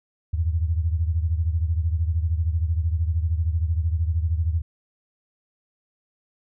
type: beating tone pair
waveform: sine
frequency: 79.6 / 92.6 Hz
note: D#2 / F#2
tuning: +40 / +2 cents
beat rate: 13 Hz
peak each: -21 / -26 dBFS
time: 0.33-4.62 s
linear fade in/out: 10 ms
effects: none